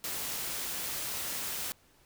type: noise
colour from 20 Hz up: white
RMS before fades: -36 dBFS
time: 0.04-1.72 s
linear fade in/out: 0 ms
effects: pink hiss -64 dBFS RMS until 2.05 s